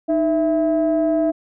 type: tone pair together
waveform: sine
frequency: 310 / 659.9 Hz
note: D#4 / E5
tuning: -6 / +2 cents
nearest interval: octave + minor second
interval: 1308 cents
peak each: -17 dBFS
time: 0.08-1.32 s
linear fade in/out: 20 ms
effects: tanh soft clip ceiling -10 dBFS